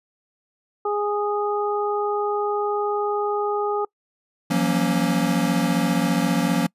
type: harmonic tone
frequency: 413.3 Hz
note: G#4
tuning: 8 cents flat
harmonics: 1 / 2 / 3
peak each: -23 / -26 / -28 dBFS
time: 0.85-3.85 s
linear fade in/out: 5 ms
type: chord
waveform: square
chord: Gb major seventh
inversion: third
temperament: equal with one note detuned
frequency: 170.13 / 185 / 233.1 / 277.2 Hz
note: F3 / Gb3 / Bb3 / Db4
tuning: -45 / 0 / 0 / 0 cents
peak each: -25 dBFS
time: 4.5-6.67 s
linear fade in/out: 10 ms
effects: noise-tail reverb RT60 0.1 s tail -26 dB re dry + resampled to 32000 Hz